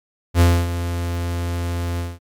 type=tone with ADSR envelope; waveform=45% pulse; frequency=86.3 Hz; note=F2; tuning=20 cents flat; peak=-9 dBFS; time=0.34-2.19 s; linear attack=64 ms; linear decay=260 ms; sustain=-12 dB; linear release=200 ms; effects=MP3 96 kbps